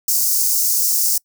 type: high-pass noise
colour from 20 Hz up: white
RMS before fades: -17 dBFS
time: 0.08-1.18 s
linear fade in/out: 5 ms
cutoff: 5000 Hz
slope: 48 dB/octave
effects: noise-tail reverb RT60 0.1 s tail -26 dB re dry